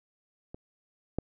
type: clicks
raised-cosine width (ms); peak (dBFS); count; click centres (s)
2; -28 / -16; 2; 0.545 / 1.186
effects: none